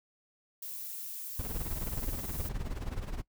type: noise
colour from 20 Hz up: violet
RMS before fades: -41 dBFS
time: 0.62-2.49 s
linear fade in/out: 5 ms
type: noise with tremolo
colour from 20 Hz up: brown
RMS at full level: -33 dBFS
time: 1.39-3.22 s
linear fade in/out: 5 ms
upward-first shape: sine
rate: 19 Hz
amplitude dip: 75%
effects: noise-tail reverb RT60 0.1 s tail -19 dB re dry